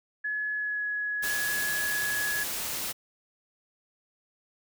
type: tone with pitch glide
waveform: sine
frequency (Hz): 1700 to 1683.4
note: G#6 to G#6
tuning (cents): +40 to +23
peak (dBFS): -28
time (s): 0.24-2.44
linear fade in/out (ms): 10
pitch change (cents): -17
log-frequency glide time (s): 0.54-0.84
type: noise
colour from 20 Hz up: white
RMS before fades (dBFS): -33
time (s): 1.22-2.93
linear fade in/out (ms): 20
effects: none